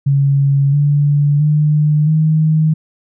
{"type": "tone with pitch steps", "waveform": "sine", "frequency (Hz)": [139.4, 144.9, 150.62, 156.56], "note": ["C#3", "D3", "D3", "D#3"], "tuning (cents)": [10, -23, 44, 11], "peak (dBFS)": -9, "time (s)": [0.06, 2.74], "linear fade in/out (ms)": 10, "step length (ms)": 670, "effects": []}